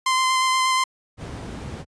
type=tone with vibrato; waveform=sawtooth; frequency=1038 Hz; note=C6; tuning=14 cents flat; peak=-14 dBFS; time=0.06-0.84 s; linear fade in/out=5 ms; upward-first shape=square; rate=8.4 Hz; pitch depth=10 cents each way
type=noise; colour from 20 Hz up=brown; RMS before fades=-29 dBFS; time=1.17-1.85 s; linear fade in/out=50 ms
effects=high-pass 80 Hz 12 dB/octave + resampled to 22050 Hz